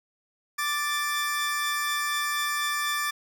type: tone pair together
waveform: sawtooth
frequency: 1174.7 / 1760 Hz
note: D6 / A6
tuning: 0 / 0 cents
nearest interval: perfect fifth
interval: 700 cents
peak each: -25 dBFS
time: 0.58-3.11 s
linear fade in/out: 10 ms
effects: none